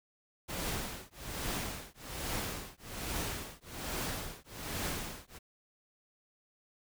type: noise with tremolo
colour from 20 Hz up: pink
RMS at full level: -35 dBFS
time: 0.48-5.39 s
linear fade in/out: 20 ms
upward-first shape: triangle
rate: 1.2 Hz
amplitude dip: 100%
effects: none